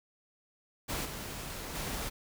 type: noise with level steps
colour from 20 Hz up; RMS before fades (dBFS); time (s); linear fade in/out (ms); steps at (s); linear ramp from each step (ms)
pink; -35 / -41 / -37; 0.88-2.1; 20; 1.04 / 1.74; 20
effects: none